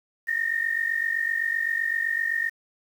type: tone pair together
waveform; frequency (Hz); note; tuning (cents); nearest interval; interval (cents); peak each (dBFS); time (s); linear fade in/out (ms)
sine; 1816.9 / 1864.7; A#6 / A#6; -45 / 0; unison; 45; -26; 0.27-2.5; 20
effects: 8-bit